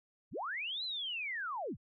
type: linear two-way sweep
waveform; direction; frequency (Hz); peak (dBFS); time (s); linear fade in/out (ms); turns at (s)
sine; up then down; 46.61 to 4124 to 46.61; -36; 0.31-1.77; 50; 0.84
effects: none